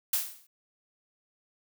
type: noise with exponential decay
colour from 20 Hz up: blue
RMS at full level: -24 dBFS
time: 0.13-0.47 s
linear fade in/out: 5 ms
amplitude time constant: 72 ms
effects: none